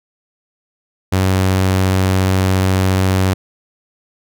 sawtooth tone, 94.3 Hz, F#2, 33 cents sharp, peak -8 dBFS, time 1.12-3.34 s, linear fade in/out 10 ms, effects none

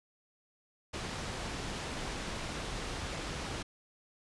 pink low-pass noise, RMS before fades -39 dBFS, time 0.93-3.63 s, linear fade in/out 10 ms, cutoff 6500 Hz, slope 12 dB/octave, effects resampled to 24000 Hz

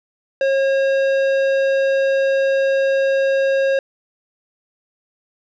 sine tone with tanh clipping, 542 Hz, C#5, 39 cents flat, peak -16 dBFS, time 0.41-3.79 s, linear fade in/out 2 ms, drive 13 dB, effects none

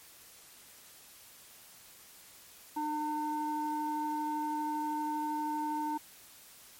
square tone with low-pass filter, 302.1 Hz, D4, 49 cents sharp, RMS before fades -34 dBFS, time 2.76-5.98 s, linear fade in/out 10 ms, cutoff 1000 Hz, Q 8.5, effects white hiss -55 dBFS RMS until 6.79 s + MP3 64 kbps

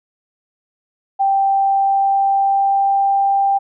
sine tone with pitch glide, 784 to 790.4 Hz, G5 to G5, 0 to +14 cents, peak -12 dBFS, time 1.19-3.59 s, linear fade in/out 20 ms, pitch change +14 cents, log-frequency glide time 1.44-3.17 s, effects none

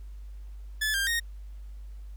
sawtooth tone with pitch steps, 1728 / 1594 / 1859 Hz, A6 / G6 / A#6, -32 / +28 / -5 cents, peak -22 dBFS, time 0.81-1.2 s, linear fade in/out 10 ms, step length 130 ms, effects added 50 Hz sine -39 dBFS peak until 2.16 s + pink hiss -66 dBFS RMS until 2.16 s

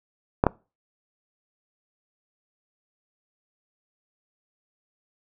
clicks, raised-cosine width 1 ms, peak -3 dBFS, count 2, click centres 0.439 / 0.467 s, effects noise-tail reverb RT60 0.3 s tail -23 dB re dry

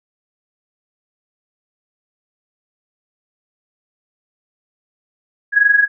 sine tone with amplitude modulation, 1661.2 Hz, G#6, in tune, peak -6 dBFS, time 5.52-5.88 s, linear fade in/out 50 ms, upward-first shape sine, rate 22.7 Hz, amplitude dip 75%, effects none

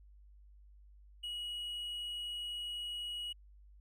triangle tone, 2908 Hz, F#7, 31 cents flat, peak -37 dBFS, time 1.23-3.33 s, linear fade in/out 10 ms, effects added 50 Hz sine -56 dBFS peak until 3.8 s

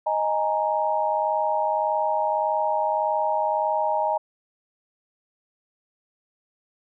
sine chord, D# suspended fourth, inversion none, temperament equal, 622.3 / 830.6 / 932.3 Hz, D#5 / G#5 / A#5, 0 / 0 / 0 cents, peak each -25 dBFS, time 0.06-4.18 s, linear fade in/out 10 ms, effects none

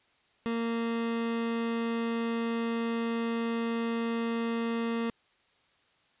30% pulse tone, 230.8 Hz, A#3, 17 cents flat, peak -26 dBFS, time 0.46-5.1 s, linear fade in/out 0 ms, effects white hiss -67 dBFS RMS until 6.2 s + resampled to 8000 Hz

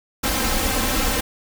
pink noise with comb filter, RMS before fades -21 dBFS, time 0.23-1.21 s, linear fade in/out 10 ms, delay 3.8 ms, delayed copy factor +0.75, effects none

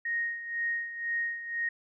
sine tone with tremolo, 1866 Hz, A#6, 1 cent sharp, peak -27 dBFS, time 0.05-1.69 s, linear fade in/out 5 ms, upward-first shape sine, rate 2 Hz, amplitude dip 70%, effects none

